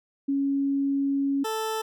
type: tone pair in turn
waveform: sine / 20% pulse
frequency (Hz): 277.2 / 440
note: C#4 / A4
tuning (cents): 0 / 0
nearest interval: minor sixth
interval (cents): 800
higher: second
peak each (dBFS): -22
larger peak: neither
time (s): 0.28-1.44 / 1.44-1.82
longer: first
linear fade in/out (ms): 10
effects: none